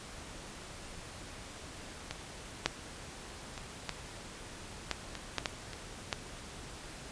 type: clicks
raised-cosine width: 0.2 ms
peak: -19 / -9 / -24 / -16 / -13 / -22 / -13 / -13 / -24 / -13 dBFS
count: 10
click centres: 2.11 / 2.66 / 3.578 / 3.893 / 4.913 / 5.153 / 5.383 / 5.458 / 5.733 / 6.128 s
effects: pink hiss -47 dBFS RMS until 7.11 s + resampled to 22050 Hz